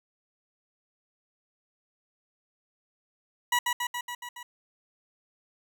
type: tone with echo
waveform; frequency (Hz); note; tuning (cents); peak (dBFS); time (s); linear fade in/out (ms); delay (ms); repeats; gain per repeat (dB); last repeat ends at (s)
20% pulse; 970; B5; -31; -17; 3.52-3.59; 5; 140; 6; -3; 4.43
effects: none